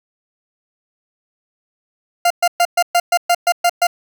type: tone bursts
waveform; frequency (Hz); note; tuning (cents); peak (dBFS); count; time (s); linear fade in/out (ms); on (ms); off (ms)
40% pulse; 698.5; F5; 0; -10; 10; 2.25-3.87; 5; 54; 120
effects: none